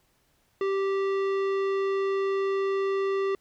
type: tone with tanh clipping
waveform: sine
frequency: 390.5 Hz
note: G4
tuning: 7 cents flat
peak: -26 dBFS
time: 0.61-3.35 s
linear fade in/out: 2 ms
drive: 15 dB
effects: pink hiss -68 dBFS RMS until 3.4 s